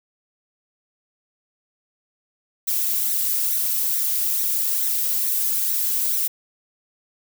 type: noise with flanger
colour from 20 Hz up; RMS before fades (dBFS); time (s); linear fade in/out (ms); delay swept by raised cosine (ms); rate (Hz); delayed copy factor
violet; -22; 2.67-6.28; 10; 0.5 to 2.4; 2.3; +0.6
effects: none